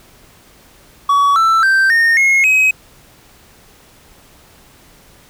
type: tone with pitch steps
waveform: triangle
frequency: 1131 / 1329.5 / 1562.9 / 1837.3 / 2160 / 2539 Hz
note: C#6 / E6 / G6 / A#6 / C#7 / D#7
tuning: +34 / +14 / -6 / -26 / -45 / +34 cents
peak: -7 dBFS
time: 1.09-2.71 s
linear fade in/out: 5 ms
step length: 270 ms
effects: pink hiss -46 dBFS RMS until 5.29 s